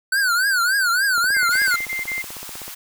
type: tone with vibrato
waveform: square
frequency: 1500 Hz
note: F#6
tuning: 23 cents sharp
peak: -17 dBFS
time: 0.12-1.76 s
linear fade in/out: 5 ms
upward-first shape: triangle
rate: 3.5 Hz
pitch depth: 180 cents each way
type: click train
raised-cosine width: 1 ms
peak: -23 dBFS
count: 25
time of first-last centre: 1.18-2.68 s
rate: 16 Hz
type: tone bursts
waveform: sine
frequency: 2093 Hz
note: C7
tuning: in tune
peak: -23 dBFS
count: 5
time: 1.34-2.222 s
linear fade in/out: 10 ms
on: 150 ms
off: 33 ms
type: high-pass noise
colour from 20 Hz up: white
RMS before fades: -35 dBFS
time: 1.5-2.75 s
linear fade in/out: 10 ms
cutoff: 780 Hz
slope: 24 dB/octave
effects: none